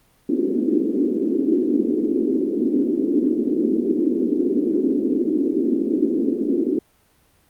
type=band-pass noise; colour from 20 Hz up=white; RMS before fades=-20 dBFS; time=0.29-6.79 s; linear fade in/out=5 ms; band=240 to 370 Hz; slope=48 dB/octave; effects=pink hiss -59 dBFS RMS until 7.49 s + Opus 32 kbps